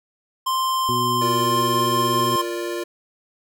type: tone with pitch glide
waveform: square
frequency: 1046.5 to 1052.6 Hz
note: C6 to C6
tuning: 0 to +10 cents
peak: -20 dBFS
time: 0.46-2.42 s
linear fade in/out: 10 ms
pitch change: +10 cents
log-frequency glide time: 1.34-1.67 s
type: harmonic tone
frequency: 122.2 Hz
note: B2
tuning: 18 cents flat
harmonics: 1 / 2 / 3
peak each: -28 / -28 / -28 dBFS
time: 0.89-2.36 s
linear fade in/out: 0 ms
type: chord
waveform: square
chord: Bb major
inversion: second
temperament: equal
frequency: 349.2 / 466.2 / 587.3 Hz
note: F4 / Bb4 / D5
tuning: 0 / 0 / 0 cents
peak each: -27 / -33 / -33 dBFS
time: 1.21-2.84 s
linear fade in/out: 10 ms
effects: none